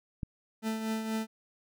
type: click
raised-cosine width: 5 ms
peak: -22 dBFS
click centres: 0.232 s
type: tone with tremolo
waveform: 40% pulse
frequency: 220.8 Hz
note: A3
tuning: 6 cents sharp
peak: -28 dBFS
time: 0.62-1.27 s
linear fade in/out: 50 ms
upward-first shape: triangle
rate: 4.2 Hz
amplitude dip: 55%
effects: none